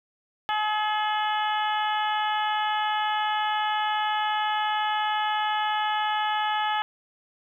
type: harmonic tone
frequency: 425.7 Hz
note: G#4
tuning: 43 cents sharp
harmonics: 2 / 3 / 4 / 5 / 6 / 7 / 8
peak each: -25 / -31 / -32 / -38 / -42 / -34 / -39 dBFS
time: 0.49-6.82 s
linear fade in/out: 0 ms
effects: 10-bit